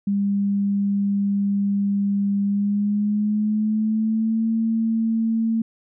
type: tone with pitch glide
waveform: sine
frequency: 200.4 to 224.9 Hz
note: G3 to A3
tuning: +38 to +38 cents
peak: -18 dBFS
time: 0.07-5.62 s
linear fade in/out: 5 ms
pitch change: +200 cents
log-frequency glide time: 2.43-4.47 s
effects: none